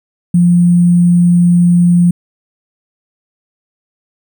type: tone with sample-and-hold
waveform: sine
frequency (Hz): 174.61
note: F3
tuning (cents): 0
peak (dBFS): -5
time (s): 0.34-2.11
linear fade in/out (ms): 5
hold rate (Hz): 8820
effects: none